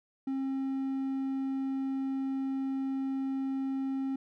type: tone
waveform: triangle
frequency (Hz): 268.4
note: C4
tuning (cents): +44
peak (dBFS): -28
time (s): 0.27-4.16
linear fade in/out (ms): 5
effects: none